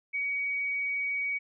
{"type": "tone", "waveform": "sine", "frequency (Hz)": 2257, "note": "C#7", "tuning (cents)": 31, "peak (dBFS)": -28, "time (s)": [0.13, 1.39], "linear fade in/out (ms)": 20, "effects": []}